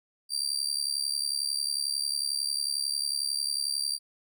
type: tone with amplitude modulation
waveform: 30% pulse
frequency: 4699 Hz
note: D8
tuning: in tune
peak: -21 dBFS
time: 0.29-3.99 s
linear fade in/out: 50 ms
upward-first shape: sine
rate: 71.1 Hz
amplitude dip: 90%
effects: none